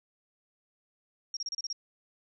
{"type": "tone bursts", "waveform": "sine", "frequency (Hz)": 5588, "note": "F8", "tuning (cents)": 0, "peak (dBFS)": -32, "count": 7, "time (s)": [1.34, 1.728], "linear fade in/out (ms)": 2, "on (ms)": 28, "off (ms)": 32, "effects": []}